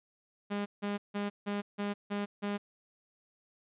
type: tone bursts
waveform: sawtooth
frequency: 203.7 Hz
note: G#3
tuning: 33 cents flat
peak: -28 dBFS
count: 7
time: 0.5-2.58 s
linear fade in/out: 20 ms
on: 160 ms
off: 160 ms
effects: resampled to 8000 Hz